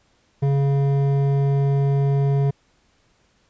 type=tone with hard clipping; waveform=sine; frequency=139.2 Hz; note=C#3; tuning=8 cents sharp; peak=-18 dBFS; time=0.42-2.51 s; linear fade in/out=10 ms; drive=10 dB; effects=pink hiss -62 dBFS RMS until 3.49 s + resampled to 16000 Hz